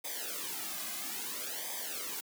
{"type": "noise with flanger", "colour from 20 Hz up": "white", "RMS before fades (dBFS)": -39, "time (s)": [0.04, 2.21], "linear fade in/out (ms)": 10, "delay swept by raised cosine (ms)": [0.71, 2.21], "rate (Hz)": 0.6, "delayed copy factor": -0.9, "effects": ["high-pass 200 Hz 12 dB/octave"]}